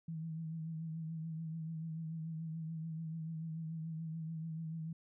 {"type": "tone with vibrato", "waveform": "sine", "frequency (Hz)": 161.2, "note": "E3", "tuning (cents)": -38, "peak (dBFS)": -39, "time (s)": [0.08, 4.93], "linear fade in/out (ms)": 5, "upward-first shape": "triangle", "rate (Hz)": 6.9, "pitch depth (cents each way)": 49, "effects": []}